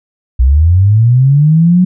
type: linear sweep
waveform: sine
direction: up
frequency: 59.2 to 185.3 Hz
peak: -4 dBFS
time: 0.39-1.85 s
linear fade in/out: 10 ms
effects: none